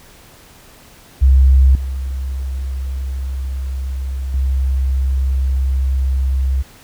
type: tone with level steps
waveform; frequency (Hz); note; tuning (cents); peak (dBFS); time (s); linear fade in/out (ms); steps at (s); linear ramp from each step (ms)
sine; 66.2; C2; +21; -6 / -19 / -13; 1.21-6.63; 20; 1.75 / 4.34; 2
effects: pink hiss -44 dBFS RMS until 6.83 s